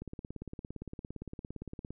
click train, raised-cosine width 3 ms, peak -28 dBFS, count 34, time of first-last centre 0.02-1.906 s, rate 17.5 Hz, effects none

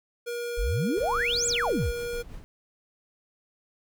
square tone, 476.7 Hz, A#4, 39 cents sharp, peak -31 dBFS, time 0.26-2.23 s, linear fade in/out 20 ms
sine exponential two-way sweep, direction up then down, 35.84 to 8070 to 41.83 Hz, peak -24 dBFS, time 0.57-1.92 s, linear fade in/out 20 ms, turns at 1.47 s
brown noise with tremolo, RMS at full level -39 dBFS, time 0.97-2.44 s, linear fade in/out 0 ms, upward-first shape sine, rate 6 Hz, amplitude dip 50%
effects none

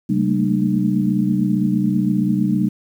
sine tone cluster, 134 / 192.2 / 218.4 / 227.4 / 301 Hz, C3 / G3 / A3 / A#3 / D4, +42 / -34 / -13 / -43 / +43 cents, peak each -24 / -18 / -24 / -23 / -22 dBFS, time 0.09-2.69 s, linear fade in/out 10 ms, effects 8-bit

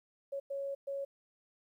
sine tone bursts at uneven times, 554.4 Hz, C#5, in tune, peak -35 dBFS, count 3, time 0.32-0.4 / 0.5-0.75 / 0.87-1.05 s, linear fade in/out 10 ms, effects 12-bit

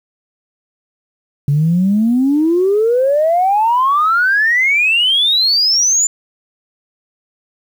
sine exponential sweep, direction up, 138.59 to 7170 Hz, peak -9 dBFS, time 1.48-6.07 s, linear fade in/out 2 ms, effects tanh soft clip ceiling -5 dBFS + 7-bit

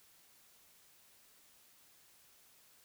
silence, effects white hiss -65 dBFS RMS until 2.84 s

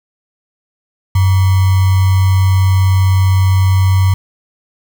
sine tone with sample-and-hold, 94.7 Hz, F#2, 41 cents sharp, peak -7 dBFS, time 1.15-4.14 s, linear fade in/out 5 ms, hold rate 1050 Hz, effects none

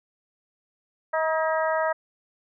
harmonic tone with a mistuned harmonic, 317.7 Hz, D#4, 36 cents sharp, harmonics 2 / 3 / 4 / 5 / 6, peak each -24 / -28 / -30 / -32 / -34 dBFS, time 1.13-1.93 s, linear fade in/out 10 ms, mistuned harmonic 5, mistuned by +28 cents, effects none

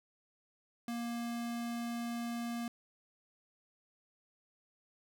square tone, 235.5 Hz, A#3, 18 cents sharp, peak -37 dBFS, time 0.88-2.68 s, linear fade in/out 2 ms, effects none

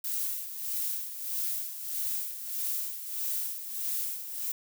violet noise with tremolo, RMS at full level -31 dBFS, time 0.04-4.52 s, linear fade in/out 5 ms, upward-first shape sine, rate 1.6 Hz, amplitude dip 65%, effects none

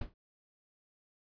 brown noise with exponential decay, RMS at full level -33 dBFS, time 0.01-0.14 s, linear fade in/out 5 ms, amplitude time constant 27 ms, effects resampled to 11025 Hz

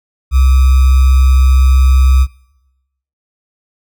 sine tone with sample-and-hold, 65.41 Hz, C2, in tune, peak -5 dBFS, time 0.31-2.27 s, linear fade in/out 50 ms, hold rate 1225 Hz, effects noise-tail reverb RT60 0.9 s tail -21 dB re dry

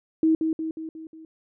sine tone with echo, 319.7 Hz, D#4, 47 cents sharp, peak -16 dBFS, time 0.23-0.35 s, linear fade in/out 2 ms, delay 180 ms, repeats 5, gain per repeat -5 dB, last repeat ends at 1.25 s, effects none

